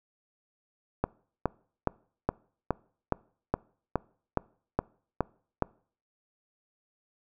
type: click train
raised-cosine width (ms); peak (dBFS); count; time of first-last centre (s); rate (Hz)
1; -11; 12; 1.04-5.623; 2.4
effects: noise-tail reverb RT60 0.5 s tail -24 dB re dry